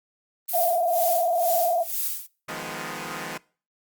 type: noise with tremolo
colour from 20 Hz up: violet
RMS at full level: -26 dBFS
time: 0.48-2.27 s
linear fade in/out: 10 ms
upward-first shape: sine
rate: 2.1 Hz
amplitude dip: 85%
type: tone with vibrato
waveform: sine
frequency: 690 Hz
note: F5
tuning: 21 cents flat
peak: -20 dBFS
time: 0.53-1.84 s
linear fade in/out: 20 ms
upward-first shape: square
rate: 20 Hz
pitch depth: 73 cents each way
type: chord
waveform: 5% pulse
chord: F half-diminished seventh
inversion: third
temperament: equal with one note detuned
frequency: 155.56 / 174.61 / 207.7 / 249.8 Hz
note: Eb3 / F3 / Ab3 / Cb4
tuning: 0 / 0 / 0 / +20 cents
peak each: -26 dBFS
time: 2.48-3.38 s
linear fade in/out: 10 ms
effects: noise-tail reverb RT60 0.4 s tail -23 dB re dry + Opus 32 kbps